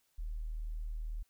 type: tone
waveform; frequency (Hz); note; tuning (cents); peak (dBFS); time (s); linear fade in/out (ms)
sine; 39.03; D#1; +6; -36; 0.18-1.23; 10
effects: white hiss -75 dBFS RMS until 1.29 s